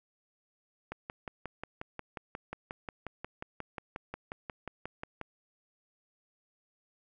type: click train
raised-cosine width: 0.5 ms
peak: -23 dBFS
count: 25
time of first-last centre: 0.92-5.213 s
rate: 5.59 Hz
effects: none